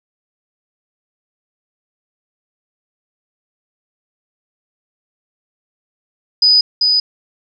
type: tone with echo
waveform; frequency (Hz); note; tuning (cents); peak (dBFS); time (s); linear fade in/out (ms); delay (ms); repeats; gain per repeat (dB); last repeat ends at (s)
sine; 4978; D#8; 0; -7; 6.42-6.61; 5; 390; 1; -3; 7
effects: none